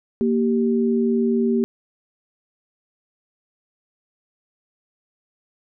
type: tone pair together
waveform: sine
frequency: 233.1 / 389.7 Hz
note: A#3 / G4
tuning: 0 / -10 cents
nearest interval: major sixth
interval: 890 cents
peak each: -18 / -21 dBFS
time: 0.21-1.64 s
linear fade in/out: 0 ms
effects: none